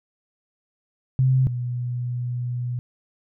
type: tone pair in turn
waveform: sine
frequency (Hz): 130.4 / 122.74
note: C3 / B2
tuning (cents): -5 / -10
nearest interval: minor second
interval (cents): 105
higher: first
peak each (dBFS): -15 / -24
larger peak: first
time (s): 1.19-1.47 / 1.47-2.79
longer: second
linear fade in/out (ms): 0
effects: none